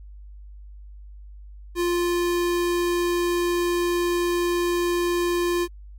square tone, 349.2 Hz, F4, in tune, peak -21 dBFS, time 1.75-5.68 s, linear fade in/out 50 ms, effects added 50 Hz sine -39 dBFS peak until 5.98 s + MP3 64 kbps

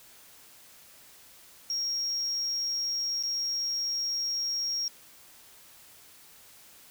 sine tone with dropouts, 5588 Hz, F8, in tune, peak -26 dBFS, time 1.7-4.88 s, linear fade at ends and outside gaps 1 ms, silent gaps 3.227-3.235 s, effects tanh soft clip ceiling -26 dBFS + white hiss -54 dBFS RMS until 6.9 s

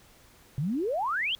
sine exponential sweep, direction up, 129.2 to 3395 Hz, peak -26 dBFS, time 0.58-1.35 s, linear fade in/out 0 ms, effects pink hiss -57 dBFS RMS until 1.39 s

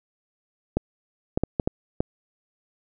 clicks, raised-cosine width 2 ms, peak -8 dBFS, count 6, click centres 0.77 / 1.375 / 1.436 / 1.598 / 1.675 / 2.005 s, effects none

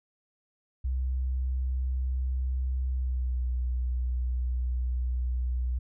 sine tone with pitch glide, 64.3 to 61.89 Hz, C2 to B1, -30 to +4 cents, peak -26 dBFS, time 0.84-5.79 s, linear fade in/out 10 ms, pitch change -66 cents, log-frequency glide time 2.88-3.44 s, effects none

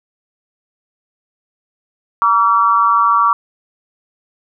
sine tone with amplitude modulation, 1150 Hz, D6, 37 cents flat, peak -5 dBFS, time 2.22-3.33 s, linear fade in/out 0 ms, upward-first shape sine, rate 207 Hz, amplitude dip 90%, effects none

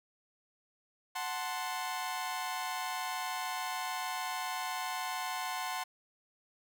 sawtooth chord, F# diminished, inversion none, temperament equal, 740 / 880 / 1046.5 Hz, F#5 / A5 / C6, 0 / 0 / 0 cents, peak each -35 / -37 / -35 dBFS, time 1.15-5.84 s, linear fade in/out 10 ms, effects none

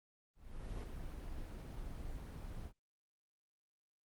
brown noise with ADSR envelope, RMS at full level -41 dBFS, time 0.35-2.73 s, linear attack 480 ms, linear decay 10 ms, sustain -4 dB, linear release 76 ms, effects Opus 24 kbps

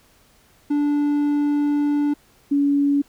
triangle / sine tone pair in turn, 291.4 / 283.8 Hz, D4 / C#4, -13 / +41 cents, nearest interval unison, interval 46 cents, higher first, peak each -15 dBFS, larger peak neither, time 0.7-2.14 / 2.51-3.02 s, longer first, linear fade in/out 10 ms, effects pink hiss -56 dBFS RMS until 3.08 s

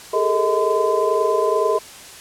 sine tone cluster, 403.8 / 433.2 / 455.4 / 632 / 1020 Hz, G#4 / A4 / A#4 / D#5 / C6, -49 / -27 / -40 / +27 / -44 cents, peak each -22 dBFS, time 0.13-1.79 s, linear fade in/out 10 ms, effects white hiss -39 dBFS RMS until 2.2 s + low-pass 10000 Hz 12 dB/octave

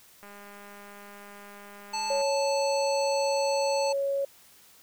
click train, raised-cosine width 0.5 ms, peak -33 dBFS, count 404, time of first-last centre 0.23-2.215 s, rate 203 Hz
harmonic tone, 876 Hz, A5, 8 cents flat, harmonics 1 / 3 / 5 / 7 / 9, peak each -30 / -38 / -35 / -41 / -41 dBFS, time 1.93-3.93 s, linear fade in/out 10 ms
sine tone, 554.4 Hz, C#5, in tune, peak -25 dBFS, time 2.1-4.25 s, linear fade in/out 5 ms
effects white hiss -56 dBFS RMS until 4.82 s

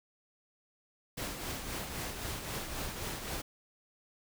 pink noise with tremolo, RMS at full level -37 dBFS, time 1.17-3.42 s, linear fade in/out 10 ms, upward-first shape triangle, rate 3.8 Hz, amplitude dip 50%, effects none

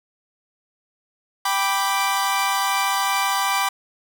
sawtooth chord, G major, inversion none, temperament equal, 784 / 987.8 / 1174.7 Hz, G5 / B5 / D6, 0 / 0 / 0 cents, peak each -20 dBFS, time 1.45-3.69 s, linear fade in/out 5 ms, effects none

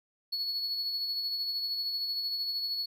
triangle tone with tremolo, 4389 Hz, C#8, 18 cents flat, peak -28 dBFS, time 0.32-2.86 s, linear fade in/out 10 ms, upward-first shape sine, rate 13 Hz, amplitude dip 35%, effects none

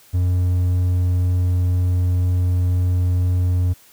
triangle tone, 89.8 Hz, F2, 49 cents sharp, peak -13 dBFS, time 0.13-3.74 s, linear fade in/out 20 ms, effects white hiss -50 dBFS RMS until 3.92 s

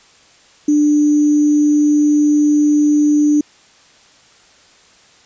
sine tone with sample-and-hold, 296.6 Hz, D4, 17 cents sharp, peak -9 dBFS, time 0.68-3.41 s, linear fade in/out 5 ms, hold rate 6300 Hz, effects white hiss -48 dBFS RMS until 5.25 s + resampled to 16000 Hz

